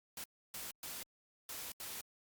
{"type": "noise bursts at uneven times", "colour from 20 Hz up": "white", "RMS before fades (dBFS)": -45, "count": 5, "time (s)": [[0.17, 0.24], [0.54, 0.71], [0.83, 1.03], [1.49, 1.72], [1.8, 2.01]], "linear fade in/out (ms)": 2, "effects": ["Opus 48 kbps"]}